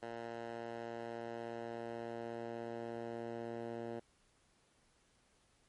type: tone with band-pass filter sweep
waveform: 10% pulse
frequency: 116.54 Hz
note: A#2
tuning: in tune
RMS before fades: -44 dBFS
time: 0.02-4 s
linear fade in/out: 10 ms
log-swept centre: 820 to 420 Hz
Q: 0.71
effects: pink hiss -72 dBFS RMS until 5.68 s + MP3 48 kbps